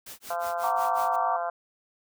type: noise with tremolo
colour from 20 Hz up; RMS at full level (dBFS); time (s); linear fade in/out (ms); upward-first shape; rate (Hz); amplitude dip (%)
white; -41; 0.06-1.16; 5; sine; 5.5; 100
type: harmonic tone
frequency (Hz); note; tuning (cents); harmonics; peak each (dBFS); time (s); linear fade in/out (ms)
172; F3; -26; 3 / 4 / 5 / 6 / 7 / 8 / 9; -40 / -29 / -38 / -36 / -40 / -38 / -44; 0.3-1.5; 5
type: chord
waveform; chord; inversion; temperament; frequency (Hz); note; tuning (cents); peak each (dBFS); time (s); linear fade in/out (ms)
sine; Gb augmented; none; just; 740 / 925 / 1156.2; Gb5 / Bb5 / D6; 0 / -14 / -27; -29; 0.63-1.37; 10
effects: none